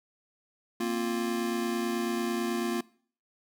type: chord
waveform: square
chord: Bb suspended second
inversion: none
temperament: just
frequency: 233.1 / 262.2 / 349.6 Hz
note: Bb3 / C4 / F4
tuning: 0 / +4 / +2 cents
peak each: -32 / -38 / -32 dBFS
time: 0.8-2.81 s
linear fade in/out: 5 ms
effects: noise-tail reverb RT60 0.5 s tail -22 dB re dry